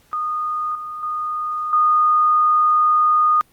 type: tone with level steps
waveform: sine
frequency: 1230 Hz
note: D#6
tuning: 20 cents flat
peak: -20 / -27 / -21 / -12 dBFS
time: 0.13-3.41 s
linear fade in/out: 0 ms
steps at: 0.75 / 1.03 / 1.73 s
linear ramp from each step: 2 ms
effects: pink hiss -56 dBFS RMS until 3.52 s + Opus 48 kbps